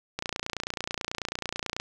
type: click train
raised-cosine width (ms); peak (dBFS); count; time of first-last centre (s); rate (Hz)
0.2; -13; 48; 0.19-1.8; 29.2
effects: none